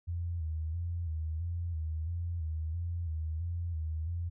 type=tone with vibrato; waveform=sine; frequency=82.41 Hz; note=E2; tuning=in tune; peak=-32 dBFS; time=0.07-4.3 s; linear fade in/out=20 ms; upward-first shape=square; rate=1.5 Hz; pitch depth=69 cents each way; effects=none